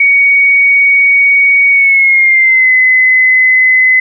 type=tone with pitch glide; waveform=sine; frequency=2241 to 2031 Hz; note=C#7 to B6; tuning=+18 to +48 cents; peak=-4 dBFS; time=0-4 s; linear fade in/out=5 ms; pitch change=-170 cents; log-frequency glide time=1.71-2.71 s; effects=none